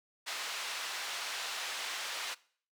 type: band-pass noise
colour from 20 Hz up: white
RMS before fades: -39 dBFS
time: 0.26-2.35 s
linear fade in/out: 20 ms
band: 770 to 4400 Hz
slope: 12 dB/octave
effects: noise-tail reverb RT60 0.5 s tail -21 dB re dry